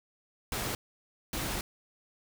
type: noise bursts at uneven times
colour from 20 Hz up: pink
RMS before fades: -34 dBFS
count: 2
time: 0.52-0.75 / 1.33-1.61 s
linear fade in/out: 2 ms
effects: none